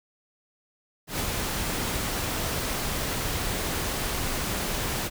pink noise with ADSR envelope, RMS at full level -27 dBFS, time 1.07-5.1 s, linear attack 130 ms, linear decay 27 ms, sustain -2 dB, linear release 36 ms, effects none

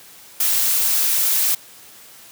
blue noise, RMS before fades -18 dBFS, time 0.4-1.55 s, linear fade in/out 5 ms, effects white hiss -44 dBFS RMS until 2.31 s + high-pass 80 Hz 12 dB/octave

